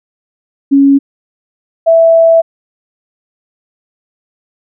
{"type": "tone pair in turn", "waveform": "sine", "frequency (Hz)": [277.2, 659.3], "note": ["C#4", "E5"], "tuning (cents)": [0, 0], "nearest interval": "octave + minor third", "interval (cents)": 1500, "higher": "second", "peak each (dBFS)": -3, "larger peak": "neither", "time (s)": [[0.71, 0.99], [1.86, 2.42]], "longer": "second", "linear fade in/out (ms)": 20, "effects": []}